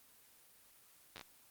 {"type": "slowing click train", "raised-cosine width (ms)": 0.2, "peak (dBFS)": -30, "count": 5, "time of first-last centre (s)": [1.16, 1.212], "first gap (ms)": 9, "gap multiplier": 1.25, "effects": ["white hiss -64 dBFS RMS until 1.5 s", "Opus 24 kbps"]}